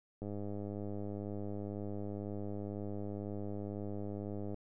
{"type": "click train", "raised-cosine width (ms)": 2, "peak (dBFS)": -29, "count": 442, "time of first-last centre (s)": [0.22, 4.544], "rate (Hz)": 102, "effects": []}